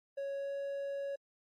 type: tone with pitch glide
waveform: triangle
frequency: 554.4 to 557.6 Hz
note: C#5 to C#5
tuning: 0 to +10 cents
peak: -34 dBFS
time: 0.17-1.16 s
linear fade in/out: 10 ms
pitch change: +10 cents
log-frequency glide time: 0.35-0.53 s
effects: AAC 48 kbps